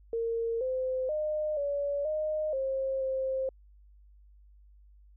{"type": "tone with pitch steps", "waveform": "sine", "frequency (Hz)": [459.5, 516, 610, 570, 616, 534, 528], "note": ["A#4", "C5", "D#5", "C#5", "D#5", "C5", "C5"], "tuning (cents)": [-25, -24, -34, 48, -17, 35, 16], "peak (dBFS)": -28, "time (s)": [0.13, 3.49], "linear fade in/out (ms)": 2, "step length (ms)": 480, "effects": ["added 50 Hz sine -54 dBFS peak until 5.16 s"]}